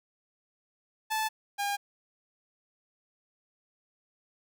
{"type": "tone pair in turn", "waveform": "sawtooth", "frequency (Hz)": [873, 808.4], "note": ["A5", "G#5"], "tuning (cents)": [-14, -47], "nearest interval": "minor second", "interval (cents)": 133, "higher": "first", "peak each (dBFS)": [-24, -25], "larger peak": "first", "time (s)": [[1.1, 1.29], [1.58, 1.77]], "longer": "neither", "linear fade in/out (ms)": 20, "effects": []}